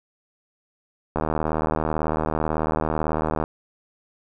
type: click train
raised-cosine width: 1 ms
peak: -9 dBFS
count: 179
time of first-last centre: 1.16-3.439 s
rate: 78.1 Hz
effects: none